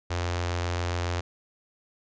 sawtooth tone with notch filter, 87.31 Hz, F2, in tune, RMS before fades -29 dBFS, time 0.1-1.21 s, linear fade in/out 10 ms, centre 180 Hz, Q 0.52, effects resampled to 16000 Hz

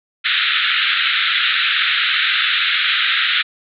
white band-pass noise, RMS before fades -17 dBFS, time 0.24-3.43 s, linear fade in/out 20 ms, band 1300 to 3900 Hz, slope 96 dB/octave, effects none

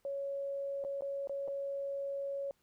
sine tone with dropouts, 556 Hz, C#5, 5 cents sharp, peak -35 dBFS, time 0.05-2.51 s, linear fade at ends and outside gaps 1 ms, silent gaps 0.84-0.848 / 1.009-1.021 / 1.273-1.295 / 1.477-1.482 s, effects pink hiss -75 dBFS RMS until 2.62 s

